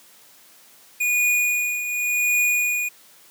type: tone with tremolo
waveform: square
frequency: 2453 Hz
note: D#7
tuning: 25 cents flat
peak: -17 dBFS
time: 1-2.89 s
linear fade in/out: 10 ms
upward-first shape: triangle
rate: 0.89 Hz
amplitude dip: 65%
effects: white hiss -51 dBFS RMS until 3.3 s + high-pass 150 Hz 12 dB/octave